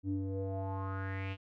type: tone with low-pass filter sweep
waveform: square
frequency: 96.4 Hz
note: G2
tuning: 28 cents flat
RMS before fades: -37 dBFS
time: 0.03-1.37 s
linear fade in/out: 50 ms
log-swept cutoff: 250 to 2900 Hz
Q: 4.8
effects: none